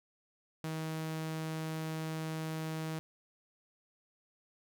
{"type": "tone", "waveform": "sawtooth", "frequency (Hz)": 158.9, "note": "D#3", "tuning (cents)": 37, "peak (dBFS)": -32, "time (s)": [0.64, 2.99], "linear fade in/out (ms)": 0, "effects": []}